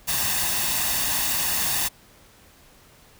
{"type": "noise with comb filter", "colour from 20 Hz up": "white", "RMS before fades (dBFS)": -24, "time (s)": [0.07, 1.89], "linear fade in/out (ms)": 20, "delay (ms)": 1.1, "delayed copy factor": 0.55, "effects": ["pink hiss -53 dBFS RMS until 3.19 s"]}